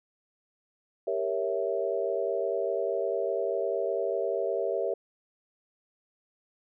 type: chord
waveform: sine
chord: G diminished seventh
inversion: none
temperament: equal with one note detuned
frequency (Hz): 394.5 / 466.2 / 554.4 / 659.3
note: G4 / Bb4 / Db5 / Fb5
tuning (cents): +11 / 0 / 0 / 0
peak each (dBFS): -32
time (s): 1.07-4.94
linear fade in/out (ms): 5
effects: none